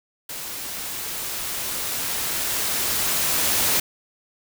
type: noise with level ramp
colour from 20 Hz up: white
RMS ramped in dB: -33 to -20 dBFS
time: 0.29-3.8 s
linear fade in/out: 5 ms
effects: none